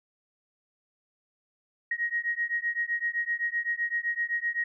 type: beating tone pair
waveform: sine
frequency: 1880 / 1887.8 Hz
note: A#6 / A#6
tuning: +14 / +21 cents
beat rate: 7.8 Hz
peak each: -30 dBFS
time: 1.91-4.64 s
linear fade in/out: 5 ms
effects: none